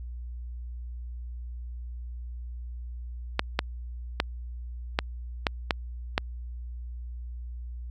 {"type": "clicks", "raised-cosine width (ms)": 0.3, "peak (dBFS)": -6, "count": 7, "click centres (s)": [3.394, 3.591, 4.201, 4.989, 5.468, 5.708, 6.179], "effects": ["added 60 Hz sine -35 dBFS peak until 7.9 s"]}